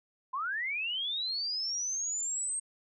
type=linear sweep; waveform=sine; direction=up; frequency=987.8 to 8450 Hz; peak=-31 dBFS; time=0.33-2.6 s; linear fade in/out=10 ms; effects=none